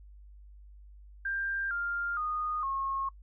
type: tone with pitch steps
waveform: sine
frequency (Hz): 1589 / 1399.4 / 1232.4 / 1085.3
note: G6 / F6 / D#6 / C#6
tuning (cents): +23 / +3 / -17 / -37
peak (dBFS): -30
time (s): 1.25-3.09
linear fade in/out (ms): 5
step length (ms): 460
effects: noise-tail reverb RT60 0.1 s tail -23 dB re dry + added 50 Hz sine -49 dBFS peak until 3.22 s